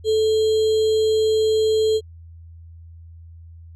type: tone with sample-and-hold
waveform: sine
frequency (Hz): 436.5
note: A4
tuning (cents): -14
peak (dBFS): -15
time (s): 0.04-2.01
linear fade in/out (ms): 50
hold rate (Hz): 3675
effects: added 83 Hz sine -39 dBFS peak until 3.75 s + low-pass 7000 Hz 12 dB/octave